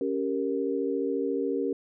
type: chord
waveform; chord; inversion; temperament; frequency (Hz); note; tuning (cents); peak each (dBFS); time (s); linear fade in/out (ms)
sine; G diminished; second; equal; 277.2 / 392 / 466.2; Db4 / G4 / Bb4; 0 / 0 / 0; -30; 0.01-1.73; 2
effects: none